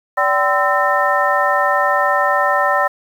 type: tone cluster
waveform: sine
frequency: 580 / 769 / 1026 / 1316 / 1816 Hz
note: D5 / G5 / C6 / E6 / A#6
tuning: -22 / -33 / -34 / -3 / -46 cents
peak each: -19 dBFS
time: 0.17-2.88 s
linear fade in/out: 10 ms
effects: 7-bit